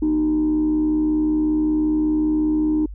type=tone with frequency modulation; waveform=sine; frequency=307.2 Hz; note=D#4; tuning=22 cents flat; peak=-15 dBFS; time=0.02-2.86 s; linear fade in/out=5 ms; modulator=74.7 Hz; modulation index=0.32; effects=tanh soft clip ceiling -13 dBFS + added 50 Hz sine -31 dBFS peak until 2.94 s